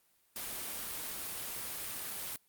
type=noise; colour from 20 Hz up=white; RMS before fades=-40 dBFS; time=0.36-2.36 s; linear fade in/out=0 ms; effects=white hiss -71 dBFS RMS until 2.48 s + Opus 32 kbps